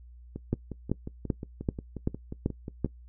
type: two click trains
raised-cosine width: 3 ms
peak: -23 / -13 dBFS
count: 15 / 7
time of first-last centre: 0.36-2.86 / 0.53-2.847 s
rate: 5.6 / 2.59 Hz
effects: noise-tail reverb RT60 0.1 s tail -20 dB re dry + added 60 Hz sine -47 dBFS peak until 3.08 s